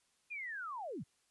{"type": "linear sweep", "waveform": "sine", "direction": "down", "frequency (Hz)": [2489, 87.31], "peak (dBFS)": -40, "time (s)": [0.3, 1.04], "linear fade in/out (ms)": 20, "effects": ["white hiss -75 dBFS RMS until 1.3 s", "resampled to 24000 Hz"]}